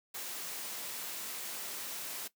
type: noise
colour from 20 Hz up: white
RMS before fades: -41 dBFS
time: 0.14-2.28 s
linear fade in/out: 10 ms
effects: noise-tail reverb RT60 0.1 s tail -17 dB re dry + high-pass 200 Hz 12 dB/octave